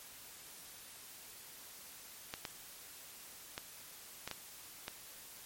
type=clicks; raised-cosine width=0.2 ms; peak=-22 dBFS; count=6; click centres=2.339 / 2.452 / 3.579 / 4.276 / 4.313 / 4.881 s; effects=white hiss -53 dBFS RMS until 5.45 s + MP3 64 kbps